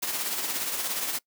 white noise with tremolo, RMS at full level -28 dBFS, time 0.02-1.19 s, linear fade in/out 10 ms, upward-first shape triangle, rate 17 Hz, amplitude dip 50%, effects noise-tail reverb RT60 0.1 s tail -23 dB re dry + high-pass 200 Hz 12 dB/octave

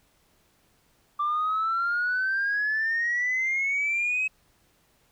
sine exponential sweep, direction up, 1172 to 2568 Hz, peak -22 dBFS, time 1.19-4.28 s, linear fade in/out 10 ms, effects tanh soft clip ceiling -20 dBFS + pink hiss -65 dBFS RMS until 5.11 s

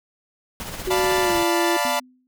pink noise with tremolo, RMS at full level -31 dBFS, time 0.6-1.43 s, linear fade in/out 0 ms, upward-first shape sine, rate 16 Hz, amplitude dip 45%
sine tone with pitch glide, 370 to 341.3 Hz, F#4 to F4, 0 to -40 cents, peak -21 dBFS, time 0.87-1.77 s, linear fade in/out 5 ms, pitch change -140 cents, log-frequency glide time 1.21-1.36 s
sawtooth chord, B half-diminished seventh, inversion first, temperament equal, 587.3 / 698.5 / 880 / 987.8 Hz, D5 / F5 / A5 / B5, 0 / 0 / 0 / 0 cents, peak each -22 dBFS, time 0.9-2 s, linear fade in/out 10 ms
sine tone with exponential decay, 253.6 Hz, B3, 46 cents sharp, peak -27 dBFS, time 1.85-2.27 s, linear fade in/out 0 ms, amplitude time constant 90 ms
effects none

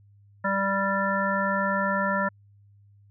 harmonic tone, 196 Hz, G3, in tune, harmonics 1 / 3 / 5 / 7 / 9, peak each -29 / -29 / -29 / -29 / -29 dBFS, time 0.44-2.29 s, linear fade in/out 10 ms, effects added 101 Hz sine -53 dBFS peak until 3.1 s

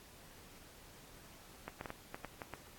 clicks, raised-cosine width 0.5 ms, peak -27 dBFS, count 8, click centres 1.68 / 1.811 / 1.858 / 1.904 / 2.145 / 2.247 / 2.418 / 2.537 s, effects pink hiss -58 dBFS RMS until 2.78 s + AAC 64 kbps

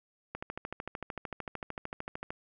click train, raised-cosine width 0.5 ms, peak -22 dBFS, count 27, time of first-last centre 0.35-2.305 s, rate 13.3 Hz, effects none

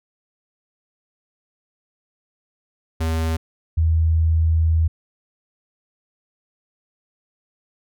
square / sine tone pair in turn, 80.9 / 80.9 Hz, E2 / E2, -32 / -32 cents, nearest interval unison, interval 0 cents, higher neither, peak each -20 / -14 dBFS, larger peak second, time 3-3.37 / 3.77-4.88 s, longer second, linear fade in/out 10 ms, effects none

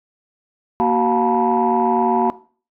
sine tone cluster, 234.8 / 375.8 / 709 / 881 / 969 Hz, A#3 / F#4 / F5 / A5 / B5, +13 / +27 / +26 / +2 / -33 cents, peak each -20 dBFS, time 0.8-2.3 s, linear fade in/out 0 ms, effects noise-tail reverb RT60 0.4 s tail -18 dB re dry + tanh soft clip ceiling -5 dBFS

